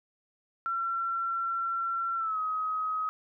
sine tone with pitch glide, 1357 to 1266.1 Hz, E6 to D#6, +50 to +30 cents, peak -28 dBFS, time 0.66-3.09 s, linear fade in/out 0 ms, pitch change -120 cents, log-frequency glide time 2.17-2.39 s, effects none

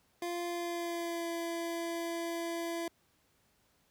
25% pulse tone with pitch glide, 347 to 337.1 Hz, F4 to E4, -11 to +39 cents, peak -31 dBFS, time 0.22-2.88 s, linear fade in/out 2 ms, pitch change -50 cents, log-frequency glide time 0.45-1.3 s, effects pink hiss -71 dBFS RMS until 3.9 s + high-pass 60 Hz 12 dB/octave

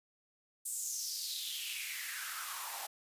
white noise with high-pass filter sweep, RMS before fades -40 dBFS, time 0.65-2.87 s, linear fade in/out 10 ms, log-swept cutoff 8500 to 760 Hz, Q 4.3, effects resampled to 32000 Hz

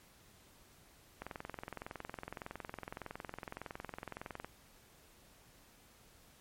click train, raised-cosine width 0.5 ms, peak -27 dBFS, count 71, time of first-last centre 1.22-4.446 s, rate 21.7 Hz, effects pink hiss -63 dBFS RMS until 6.4 s + MP3 64 kbps

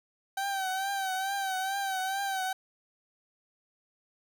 30% pulse tone with vibrato, 772 Hz, G5, 27 cents flat, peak -27 dBFS, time 0.37-2.53 s, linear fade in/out 5 ms, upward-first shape triangle, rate 2.3 Hz, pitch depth 63 cents each way, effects none

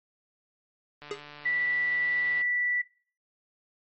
click train, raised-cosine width 0.3 ms, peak -29 dBFS, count 206, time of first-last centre 1.02-2.415 s, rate 147 Hz
square tone with exponential decay, 415.3 Hz, G#4, in tune, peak -28 dBFS, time 1.11-1.22 s, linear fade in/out 2 ms, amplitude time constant 23 ms
sine tone, 1963 Hz, B6, 11 cents flat, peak -24 dBFS, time 1.45-2.82 s, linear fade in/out 10 ms
effects noise-tail reverb RT60 0.4 s tail -17 dB re dry + MP3 32 kbps

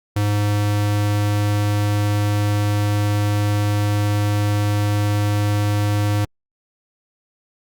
square tone, 103.5 Hz, G#2, 5 cents flat, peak -17 dBFS, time 0.16-6.25 s, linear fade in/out 5 ms, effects Opus 48 kbps

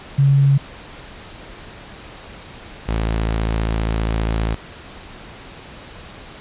sine / sawtooth tone pair in turn, 138.59 / 55 Hz, C#3 / A1, 0 / 0 cents, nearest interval octave + major third, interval 1600 cents, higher first, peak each -10 / -14 dBFS, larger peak first, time 0.18-0.58 / 2.88-4.55 s, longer second, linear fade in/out 10 ms, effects pink hiss -38 dBFS RMS until 6.4 s + resampled to 8000 Hz

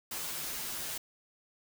white noise with comb filter, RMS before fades -38 dBFS, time 0.11-0.98 s, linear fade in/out 5 ms, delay 10 ms, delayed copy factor -0.9, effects none

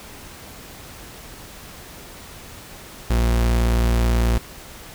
40% pulse tone, 58.27 Hz, A#1, in tune, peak -15 dBFS, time 3.1-4.38 s, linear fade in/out 5 ms, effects pink hiss -40 dBFS RMS until 4.94 s

